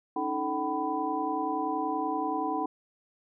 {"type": "tone cluster", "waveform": "sine", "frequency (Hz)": [281.8, 312.3, 437.4, 761, 996], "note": ["C#4", "D#4", "A4", "F#5", "B5"], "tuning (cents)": [29, 7, -10, 48, 14], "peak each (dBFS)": [-37, -33, -37, -32, -33], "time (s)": [0.16, 2.66], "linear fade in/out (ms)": 5, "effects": []}